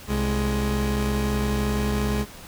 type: tone pair together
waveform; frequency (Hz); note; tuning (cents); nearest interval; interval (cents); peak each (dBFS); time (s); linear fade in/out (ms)
30% pulse; 65.93 / 209.3; C2 / G#3; +14 / +14; octave + minor sixth; 2000; -22; 0.07-2.26; 50
effects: pink hiss -43 dBFS RMS until 2.47 s